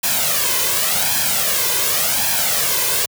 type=noise with flanger; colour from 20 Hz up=white; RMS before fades=-18 dBFS; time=0.03-3.06 s; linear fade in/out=10 ms; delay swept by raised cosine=1.2 to 1.98 ms; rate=0.89 Hz; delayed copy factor=+0.7; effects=high-pass 100 Hz 12 dB/octave